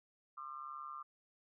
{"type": "tone with amplitude modulation", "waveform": "sine", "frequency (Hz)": 1200, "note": "D6", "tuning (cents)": 37, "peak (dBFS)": -40, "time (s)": [0.37, 1.03], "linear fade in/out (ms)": 10, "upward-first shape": "sine", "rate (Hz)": 141, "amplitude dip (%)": 90, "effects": []}